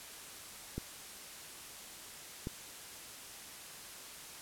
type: clicks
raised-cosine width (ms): 3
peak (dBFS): -24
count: 2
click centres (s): 0.78 / 2.471
effects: white hiss -49 dBFS RMS until 4.41 s + low-pass 12000 Hz 12 dB/octave